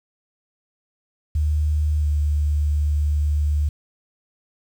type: tone with pitch glide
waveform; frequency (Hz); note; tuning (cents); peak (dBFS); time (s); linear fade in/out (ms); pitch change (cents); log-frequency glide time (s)
sine; 75.8 to 74.33; D#2 to D2; -45 to +21; -17; 1.35-3.69; 5; -34; 2-2.06
effects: 8-bit